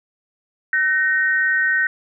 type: tone pair together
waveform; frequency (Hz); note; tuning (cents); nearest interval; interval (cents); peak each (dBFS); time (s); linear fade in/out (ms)
sine; 1524 / 1862; G6 / A#6; -49 / -2; minor third; 347; -18; 0.73-1.87; 2
effects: none